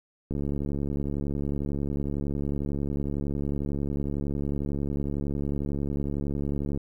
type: click train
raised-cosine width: 3 ms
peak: -18 dBFS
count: 460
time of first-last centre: 0.31-6.775 s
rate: 71 Hz
effects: 10-bit